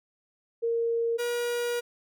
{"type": "tone pair in turn", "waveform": ["sine", "45% pulse"], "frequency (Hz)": [463.4, 479.2], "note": ["A#4", "A#4"], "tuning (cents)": [-10, 48], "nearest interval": "minor second", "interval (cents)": 58, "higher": "second", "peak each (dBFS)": [-24, -27], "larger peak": "first", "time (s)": [[0.62, 1.18], [1.18, 1.81]], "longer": "second", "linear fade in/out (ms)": 20, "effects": []}